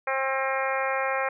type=harmonic tone; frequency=267.1 Hz; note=C4; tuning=36 cents sharp; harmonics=2 / 3 / 4 / 5 / 6 / 7 / 8 / 9; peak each=-29 / -31 / -32 / -33 / -34 / -34 / -35 / -36 dBFS; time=0.07-1.29 s; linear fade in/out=5 ms; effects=none